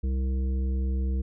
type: harmonic tone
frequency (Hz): 65.41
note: C2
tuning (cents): 0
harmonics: 1 / 3 / 5 / 7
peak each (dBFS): -24 / -36 / -42 / -45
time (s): 0.03-1.22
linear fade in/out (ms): 10
effects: none